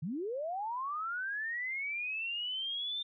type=linear sweep; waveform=sine; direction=up; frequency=135.5 to 3607 Hz; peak=-34 dBFS; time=0.02-3.03 s; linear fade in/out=10 ms; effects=none